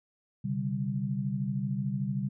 sine chord, C suspended second, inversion none, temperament equal with one note detuned, 130.81 / 144.06 / 196 Hz, C3 / D3 / G3, 0 / -33 / 0 cents, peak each -33 / -34 / -32 dBFS, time 0.44-2.29 s, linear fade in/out 10 ms, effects none

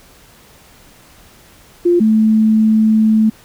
sine tone pair in turn, 349.2 / 218.4 Hz, F4 / A3, 0 / -13 cents, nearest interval minor sixth, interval 813 cents, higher first, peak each -8 dBFS, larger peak neither, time 1.85-2 / 2-3.3 s, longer second, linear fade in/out 10 ms, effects pink hiss -45 dBFS RMS until 3.44 s

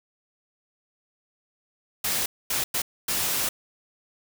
white noise bursts at uneven times, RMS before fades -26 dBFS, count 4, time 2.04-2.26 / 2.5-2.64 / 2.74-2.82 / 3.08-3.49 s, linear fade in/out 5 ms, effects none

